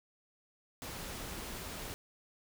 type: noise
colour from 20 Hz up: pink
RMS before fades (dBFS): -43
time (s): 0.82-1.94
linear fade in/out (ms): 0
effects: none